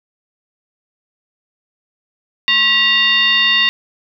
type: tone with frequency modulation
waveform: sine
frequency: 2794 Hz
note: F7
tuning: in tune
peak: -10 dBFS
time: 2.48-3.69 s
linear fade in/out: 0 ms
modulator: 857 Hz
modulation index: 1.3
effects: none